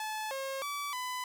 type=tone with pitch steps; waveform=sawtooth; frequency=864 / 539 / 1150 / 1003 Hz; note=A5 / C#5 / D6 / B5; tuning=-32 / -49 / -37 / +26 cents; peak=-31 dBFS; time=0-1.24 s; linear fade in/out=2 ms; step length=310 ms; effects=none